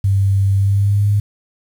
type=tone with pitch glide; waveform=sine; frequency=98.1 to 102.62 Hz; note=G2 to G#2; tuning=+2 to -20 cents; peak=-11 dBFS; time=0.04-1.2 s; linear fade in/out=5 ms; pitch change=+78 cents; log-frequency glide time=0.56-1.09 s; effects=7-bit